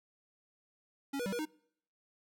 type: tone with pitch steps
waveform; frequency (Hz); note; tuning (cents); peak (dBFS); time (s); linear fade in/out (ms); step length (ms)
square; 277.6 / 484.6 / 193.8 / 480.4 / 309; C#4 / B4 / G3 / B4 / D#4; +3 / -33 / -20 / -48 / -12; -35; 1.13-1.455; 10; 65
effects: noise-tail reverb RT60 0.7 s tail -26 dB re dry